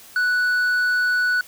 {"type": "tone with tanh clipping", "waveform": "triangle", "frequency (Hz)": 1480, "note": "F#6", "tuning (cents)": 0, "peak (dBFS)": -18, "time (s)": [0.16, 1.41], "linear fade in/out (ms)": 2, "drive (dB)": 9, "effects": ["white hiss -45 dBFS RMS until 1.47 s"]}